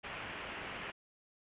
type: low-pass noise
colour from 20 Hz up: white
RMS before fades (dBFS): -44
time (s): 0.03-0.92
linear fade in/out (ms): 20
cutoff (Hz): 3000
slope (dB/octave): 48
effects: resampled to 8000 Hz